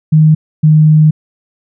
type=tone pair in turn; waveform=sine; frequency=155.56 / 154.4 Hz; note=D#3 / D#3; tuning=0 / -13 cents; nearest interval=unison; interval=13 cents; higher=first; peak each=-3 dBFS; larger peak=neither; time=0.12-0.35 / 0.63-1.11 s; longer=second; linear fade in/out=10 ms; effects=none